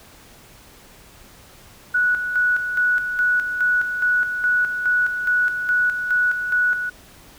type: tone with tremolo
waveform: sine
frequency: 1471 Hz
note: F#6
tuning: 11 cents flat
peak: -15 dBFS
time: 1.94-6.9 s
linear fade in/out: 10 ms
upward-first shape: square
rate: 2.4 Hz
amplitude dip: 55%
effects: pink hiss -47 dBFS RMS until 7.38 s